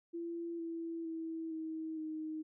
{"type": "tone with pitch steps", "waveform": "sine", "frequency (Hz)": [338.3, 331.7, 325.3, 318.9, 312.7], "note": ["E4", "E4", "E4", "D#4", "D#4"], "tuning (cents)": [45, 11, -23, 43, 9], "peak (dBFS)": -38, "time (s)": [0.13, 2.43], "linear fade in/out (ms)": 20, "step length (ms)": 460, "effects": []}